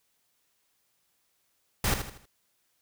pink noise with echo, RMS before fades -26 dBFS, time 1.84-1.94 s, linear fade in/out 2 ms, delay 79 ms, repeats 4, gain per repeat -8 dB, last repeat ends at 2.256 s, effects white hiss -73 dBFS RMS until 2.81 s

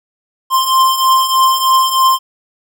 square beating tone pair, 1046.5 / 1049.7 Hz, C6 / C6, 0 / +5 cents, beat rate 3.2 Hz, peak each -16 / -11 dBFS, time 0.5-2.19 s, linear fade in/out 50 ms, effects none

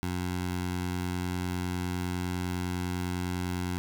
15% pulse tone with notch filter, 89.9 Hz, F#2, 49 cents flat, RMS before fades -32 dBFS, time 0.03-3.78 s, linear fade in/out 0 ms, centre 500 Hz, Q 1.8, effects none

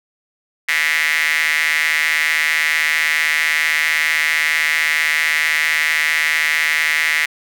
square tone with high-pass filter, 77.78 Hz, D#2, in tune, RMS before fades -17 dBFS, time 0.68-7.26 s, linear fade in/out 10 ms, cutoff 2000 Hz, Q 6.3, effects none

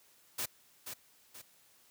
white noise with echo, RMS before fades -36 dBFS, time 0.38-0.46 s, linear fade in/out 10 ms, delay 480 ms, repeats 2, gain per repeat -7 dB, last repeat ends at 1.42 s, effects white hiss -65 dBFS RMS until 1.9 s + high-pass 60 Hz 12 dB/octave

